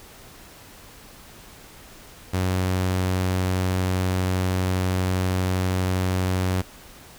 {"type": "tone", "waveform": "sawtooth", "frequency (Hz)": 92.5, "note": "F#2", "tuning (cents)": 0, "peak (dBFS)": -17, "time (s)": [2.33, 6.62], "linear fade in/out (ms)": 10, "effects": ["pink hiss -46 dBFS RMS until 7.18 s"]}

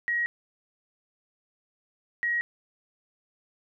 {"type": "tone pair in turn", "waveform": "sine", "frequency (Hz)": [1897, 1897], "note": ["A#6", "A#6"], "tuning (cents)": [30, 30], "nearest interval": "unison", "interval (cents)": 0, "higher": "neither", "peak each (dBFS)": -24, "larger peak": "neither", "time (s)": [[0.08, 0.26], [2.23, 2.41]], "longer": "neither", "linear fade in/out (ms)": 0, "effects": []}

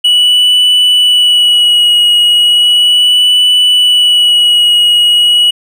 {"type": "tone with vibrato", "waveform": "triangle", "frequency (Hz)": 2936, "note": "F#7", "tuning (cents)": -14, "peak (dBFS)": -3, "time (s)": [0.04, 5.51], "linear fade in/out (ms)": 10, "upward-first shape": "sine", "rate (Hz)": 0.36, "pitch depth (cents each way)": 21, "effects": []}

